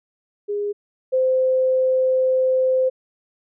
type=tone pair in turn; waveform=sine; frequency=410.8 / 517.6 Hz; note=G#4 / C5; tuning=-19 / -19 cents; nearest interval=major third; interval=400 cents; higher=second; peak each=-21 / -15 dBFS; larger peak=second; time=0.48-0.73 / 1.12-2.9 s; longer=second; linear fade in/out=20 ms; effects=none